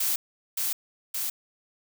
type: noise with echo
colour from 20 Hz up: blue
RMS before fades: -26 dBFS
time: 0-0.16 s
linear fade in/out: 5 ms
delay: 570 ms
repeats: 2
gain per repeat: -2 dB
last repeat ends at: 1.3 s
effects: none